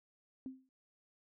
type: tone with exponential decay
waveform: sine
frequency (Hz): 261.6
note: C4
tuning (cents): 0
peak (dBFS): -38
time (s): 0.46-0.69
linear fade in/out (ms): 1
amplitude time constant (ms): 49
effects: none